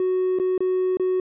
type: tone with dropouts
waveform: triangle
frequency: 370 Hz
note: F#4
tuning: in tune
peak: -16 dBFS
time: 0-1.2 s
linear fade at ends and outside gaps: 2 ms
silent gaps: 0.388-0.398 / 0.579-0.605 / 0.971-0.997 s
effects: tanh soft clip ceiling -14 dBFS + resampled to 8000 Hz